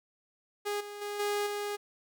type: tone with level steps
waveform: sawtooth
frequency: 411.5 Hz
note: G#4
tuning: 16 cents flat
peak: -27 / -37 / -31 / -25 / -29 dBFS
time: 0.65-1.77 s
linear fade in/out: 20 ms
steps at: 0.8 / 1.01 / 1.19 / 1.46 s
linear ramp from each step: 10 ms
effects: none